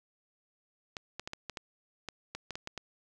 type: clicks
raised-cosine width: 0.2 ms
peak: -21 dBFS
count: 12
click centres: 0.968 / 1.196 / 1.275 / 1.334 / 1.497 / 1.572 / 2.087 / 2.35 / 2.507 / 2.555 / 2.674 / 2.777 s
effects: none